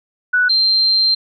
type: tone pair in turn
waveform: sine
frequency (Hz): 1480 / 4152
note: F#6 / C8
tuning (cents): 0 / -14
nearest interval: octave + tritone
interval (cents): 1786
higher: second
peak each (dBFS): -11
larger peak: neither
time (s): 0.33-0.49 / 0.49-1.15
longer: second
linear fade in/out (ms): 10
effects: none